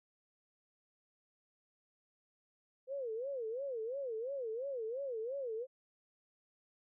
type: tone with vibrato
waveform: sine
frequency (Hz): 496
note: B4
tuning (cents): +7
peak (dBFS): -37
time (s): 2.87-5.67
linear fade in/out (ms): 50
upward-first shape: sine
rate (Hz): 2.9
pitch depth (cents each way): 220
effects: none